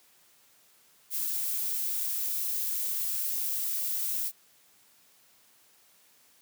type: noise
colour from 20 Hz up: violet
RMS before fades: -31 dBFS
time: 1.1-4.32 s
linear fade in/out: 50 ms
effects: white hiss -62 dBFS RMS until 6.41 s + high-pass 100 Hz 12 dB/octave